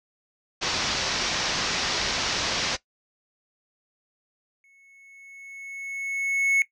white low-pass noise, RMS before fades -27 dBFS, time 0.61-2.77 s, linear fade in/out 20 ms, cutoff 6100 Hz, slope 48 dB/octave
triangle tone with exponential growth, 2199 Hz, C#7, 14 cents flat, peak -15 dBFS, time 4.64-6.62 s, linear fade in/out 1 ms, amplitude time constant 430 ms
effects noise-tail reverb RT60 0.1 s tail -17 dB re dry

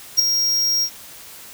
square tone with ADSR envelope, 5600 Hz, F8, 4 cents sharp, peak -8 dBFS, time 0.17-0.9 s, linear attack 25 ms, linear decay 4 ms, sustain -9 dB, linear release 72 ms, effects white hiss -40 dBFS RMS until 1.53 s

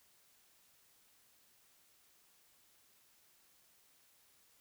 silence, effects white hiss -69 dBFS RMS until 4.6 s

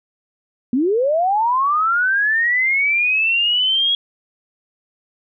sine linear sweep, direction up, 231.6 to 3322 Hz, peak -14 dBFS, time 0.73-3.95 s, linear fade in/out 2 ms, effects none

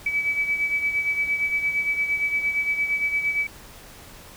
sine beating tone pair, 2290 / 2298.7 Hz, D7 / D7, -44 / -38 cents, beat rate 8.7 Hz, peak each -22 / -29 dBFS, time 0.06-3.47 s, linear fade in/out 5 ms, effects pink hiss -45 dBFS RMS until 4.36 s

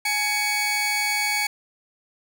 sawtooth tone pair together, 839 / 2240 Hz, G#5 / C#7, +17 / +18 cents, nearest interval octave + perfect fourth, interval 1701 cents, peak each -24 / -19 dBFS, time 0.05-1.47 s, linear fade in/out 5 ms, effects none

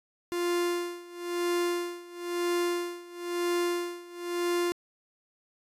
45% pulse tone with tremolo, 349.2 Hz, F4, in tune, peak -25 dBFS, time 0.32-4.72 s, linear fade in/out 0 ms, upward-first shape sine, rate 1 Hz, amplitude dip 90%, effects resampled to 32000 Hz

